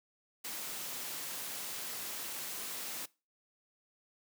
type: noise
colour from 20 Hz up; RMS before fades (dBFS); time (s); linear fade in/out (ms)
white; -41; 0.44-3.06; 10
effects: noise-tail reverb RT60 0.3 s tail -22 dB re dry + high-pass 150 Hz 12 dB/octave